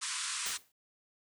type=band-pass noise; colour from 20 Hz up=white; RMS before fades=-37 dBFS; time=0.01-0.58 s; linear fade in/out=20 ms; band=980 to 9700 Hz; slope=96 dB/octave
type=noise with exponential decay; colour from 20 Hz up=white; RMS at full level=-37 dBFS; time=0.46-0.72 s; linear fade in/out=2 ms; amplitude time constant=55 ms
effects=none